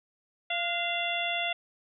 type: harmonic tone with a mistuned harmonic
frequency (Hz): 689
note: F5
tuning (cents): -24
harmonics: 1 / 2 / 3 / 4 / 5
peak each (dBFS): -33 / -39 / -34 / -33 / -34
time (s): 0.5-1.53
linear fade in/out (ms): 5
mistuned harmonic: 2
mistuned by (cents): +55
effects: none